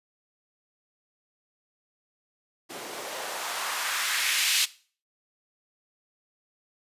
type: noise with band-pass filter sweep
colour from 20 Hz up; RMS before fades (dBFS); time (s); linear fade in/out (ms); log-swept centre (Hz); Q
blue; -29; 2.69-4.66; 20; 320 to 3200; 1.4
effects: noise-tail reverb RT60 0.4 s tail -18 dB re dry + resampled to 32000 Hz